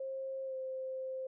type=tone with pitch glide; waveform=sine; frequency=533 to 523.2 Hz; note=C5 to C5; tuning=+32 to 0 cents; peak=-37 dBFS; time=0-1.27 s; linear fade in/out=5 ms; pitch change=-32 cents; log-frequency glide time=0.45-0.55 s; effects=none